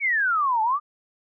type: exponential two-way sweep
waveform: sine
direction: down then up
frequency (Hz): 2302 to 854 to 1235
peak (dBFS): -19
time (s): 0-0.8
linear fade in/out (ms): 50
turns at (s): 0.62
effects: none